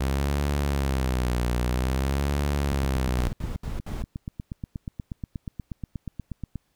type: tone with vibrato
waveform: sawtooth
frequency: 65.9 Hz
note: C2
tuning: 13 cents sharp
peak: -19 dBFS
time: 0-3.28 s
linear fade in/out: 10 ms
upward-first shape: sine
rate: 0.51 Hz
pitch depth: 150 cents each way
type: click train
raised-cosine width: 5 ms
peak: -20 dBFS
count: 33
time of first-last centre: 2.72-6.557 s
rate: 8.34 Hz
type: noise bursts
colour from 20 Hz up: brown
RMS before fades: -31 dBFS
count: 4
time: 3.17-4.023 s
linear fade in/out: 2 ms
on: 160 ms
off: 71 ms
effects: pink hiss -71 dBFS RMS until 6.75 s